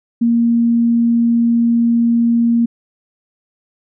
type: tone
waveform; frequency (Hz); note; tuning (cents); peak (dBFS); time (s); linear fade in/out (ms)
sine; 233.8; A#3; +5; -10; 0.21-2.66; 10
effects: none